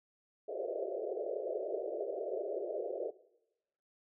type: band-pass noise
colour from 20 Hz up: pink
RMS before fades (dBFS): -38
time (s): 0.48-3.11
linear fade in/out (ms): 10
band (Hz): 360 to 660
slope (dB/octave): 96
effects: noise-tail reverb RT60 0.9 s tail -19 dB re dry